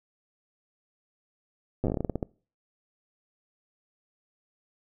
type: slowing click train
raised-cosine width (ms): 2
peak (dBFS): -15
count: 14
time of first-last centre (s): 1.84-2.228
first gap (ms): 8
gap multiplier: 1.2
effects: noise-tail reverb RT60 0.4 s tail -24 dB re dry